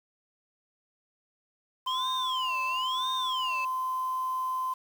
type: tone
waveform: sine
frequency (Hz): 1031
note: C6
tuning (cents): -26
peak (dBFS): -27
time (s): 1.86-4.74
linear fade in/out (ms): 10
type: tone with vibrato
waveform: sine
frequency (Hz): 3105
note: G7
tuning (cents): -17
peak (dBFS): -29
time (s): 1.87-3.65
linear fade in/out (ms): 5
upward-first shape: sine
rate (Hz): 1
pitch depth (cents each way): 290
effects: tanh soft clip ceiling -24 dBFS + 8-bit